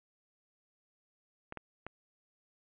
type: clicks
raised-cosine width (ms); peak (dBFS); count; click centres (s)
0.5; -26; 3; 1.524 / 1.573 / 1.866
effects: resampled to 8000 Hz + 10-bit